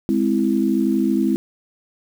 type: chord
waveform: sine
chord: Ab augmented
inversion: none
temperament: equal with one note detuned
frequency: 207.7 / 260.3 / 329.6 Hz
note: Ab3 / C4 / E4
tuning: 0 / -9 / 0 cents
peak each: -20 dBFS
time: 0.09-1.36 s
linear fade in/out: 0 ms
effects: 7-bit